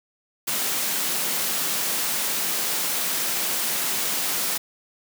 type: high-pass noise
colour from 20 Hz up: white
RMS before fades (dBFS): -25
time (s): 0.47-4.58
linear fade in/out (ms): 10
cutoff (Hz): 140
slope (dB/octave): 96
effects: none